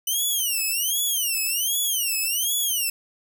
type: tone with vibrato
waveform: 5% pulse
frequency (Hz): 2966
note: F#7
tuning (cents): +4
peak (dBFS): -14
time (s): 0.07-2.9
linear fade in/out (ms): 5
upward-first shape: sine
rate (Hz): 1.3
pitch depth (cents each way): 240
effects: none